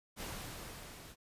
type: noise with level ramp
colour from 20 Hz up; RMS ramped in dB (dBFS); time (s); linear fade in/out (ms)
pink; -42 to -53; 0.16-1.16; 50
effects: resampled to 32000 Hz